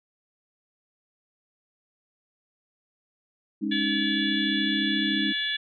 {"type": "chord", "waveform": "sine", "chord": "Ab suspended fourth", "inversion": "none", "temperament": "equal", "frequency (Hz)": [207.7, 277.2, 311.1], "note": ["Ab3", "Db4", "Eb4"], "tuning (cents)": [0, 0, 0], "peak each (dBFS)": [-29, -31, -29], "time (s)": [3.61, 5.33], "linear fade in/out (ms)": 20}
{"type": "harmonic tone", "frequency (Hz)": 573, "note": "D5", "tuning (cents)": -43, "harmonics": [3, 4, 5, 6, 7], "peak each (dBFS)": [-30, -38, -36, -28, -40], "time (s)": [3.71, 5.57], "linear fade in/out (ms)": 10}
{"effects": []}